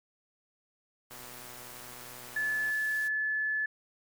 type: noise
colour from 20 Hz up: white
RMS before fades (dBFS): -48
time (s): 1.1-3.09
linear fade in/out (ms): 20
type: click train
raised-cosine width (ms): 0.5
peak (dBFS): -35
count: 197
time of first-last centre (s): 1.11-2.703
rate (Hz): 123
type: tone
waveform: sine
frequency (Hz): 1728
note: A6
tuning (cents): -32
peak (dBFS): -28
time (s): 2.36-3.66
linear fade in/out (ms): 5
effects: none